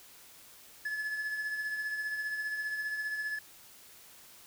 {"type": "tone with tremolo", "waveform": "triangle", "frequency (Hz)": 1717, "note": "A6", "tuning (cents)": -43, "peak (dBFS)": -29, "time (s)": [0.85, 3.39], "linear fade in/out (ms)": 5, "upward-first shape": "triangle", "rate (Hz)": 15, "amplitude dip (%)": 50, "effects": ["white hiss -55 dBFS RMS until 4.46 s"]}